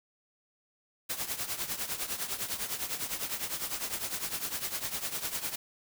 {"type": "noise with tremolo", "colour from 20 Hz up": "white", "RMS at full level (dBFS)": -32, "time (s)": [1.09, 5.56], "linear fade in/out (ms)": 10, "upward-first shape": "triangle", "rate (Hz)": 9.9, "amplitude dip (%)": 80, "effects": []}